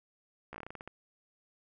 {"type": "slowing click train", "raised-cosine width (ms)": 0.5, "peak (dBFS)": -28, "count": 11, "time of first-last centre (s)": [0.53, 0.876], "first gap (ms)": 14, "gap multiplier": 1.19, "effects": []}